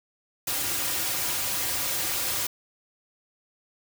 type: noise with comb filter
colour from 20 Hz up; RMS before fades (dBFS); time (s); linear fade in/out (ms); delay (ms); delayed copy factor
white; -28; 0.47-2.47; 5; 4.6; -0.75
effects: none